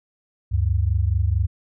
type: tone pair together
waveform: sine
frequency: 73 / 97.44 Hz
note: D2 / G2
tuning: -10 / -10 cents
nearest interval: perfect fourth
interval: 500 cents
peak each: -20 dBFS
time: 0.51-1.47 s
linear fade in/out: 20 ms
effects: none